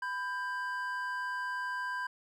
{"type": "tone pair together", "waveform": "triangle", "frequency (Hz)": [999, 1585.8], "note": ["B5", "G6"], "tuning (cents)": [20, 20], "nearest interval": "minor sixth", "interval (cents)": 800, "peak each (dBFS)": [-35, -34], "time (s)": [0.02, 2.07], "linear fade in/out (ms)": 5, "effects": []}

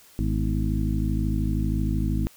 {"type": "harmonic tone with a mistuned harmonic", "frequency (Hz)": 52.9, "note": "G#1", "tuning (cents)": 33, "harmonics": [1, 2, 3, 4, 5, 6], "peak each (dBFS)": [-25, -28, -30, -31, -32, -33], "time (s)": [0.19, 2.27], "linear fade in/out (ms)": 0, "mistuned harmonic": 5, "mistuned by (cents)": -74, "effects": ["white hiss -53 dBFS RMS until 2.36 s"]}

